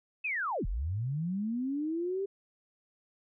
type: linear two-way sweep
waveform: sine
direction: down then up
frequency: 2637 to 34 to 400.2 Hz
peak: -30 dBFS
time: 0.24-2.26 s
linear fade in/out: 10 ms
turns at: 0.66 s
effects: none